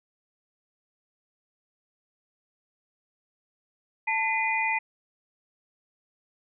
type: tone cluster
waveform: sine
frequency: 886 / 2030 / 2440 Hz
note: A5 / B6 / D#7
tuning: +12 / +47 / -34 cents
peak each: -28 dBFS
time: 4.07-4.79 s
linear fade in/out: 10 ms
effects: none